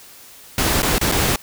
pink noise with dropouts, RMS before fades -18 dBFS, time 0.58-1.36 s, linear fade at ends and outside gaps 2 ms, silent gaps 0.821-0.829 / 0.983-1.012 / 1.116-1.121 s, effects white hiss -43 dBFS RMS until 1.42 s

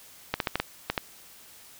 clicks, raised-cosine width 0.3 ms, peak -9 dBFS, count 7, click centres 0.34 / 0.402 / 0.472 / 0.556 / 0.6 / 0.9 / 0.978 s, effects white hiss -51 dBFS RMS until 1.79 s

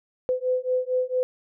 sine beating tone pair, 505 / 509.4 Hz, B4 / C5, +39 / -46 cents, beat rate 4.4 Hz, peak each -25 dBFS, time 0.29-1.23 s, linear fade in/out 0 ms, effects none

